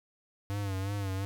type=tone with vibrato; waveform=square; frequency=98.4 Hz; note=G2; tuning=7 cents sharp; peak=-32 dBFS; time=0.5-1.25 s; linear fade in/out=0 ms; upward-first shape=sine; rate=2.8 Hz; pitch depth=67 cents each way; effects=none